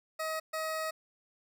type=tone bursts at uneven times; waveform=20% pulse; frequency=634 Hz; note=D#5; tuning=32 cents sharp; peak=-28 dBFS; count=2; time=0.19-0.4 / 0.53-0.91 s; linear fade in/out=10 ms; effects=none